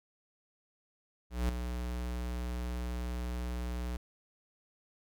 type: tone with ADSR envelope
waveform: square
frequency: 60.7 Hz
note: B1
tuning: 29 cents flat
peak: -27 dBFS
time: 1.3-3.97 s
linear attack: 190 ms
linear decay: 3 ms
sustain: -8 dB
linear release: 5 ms
effects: none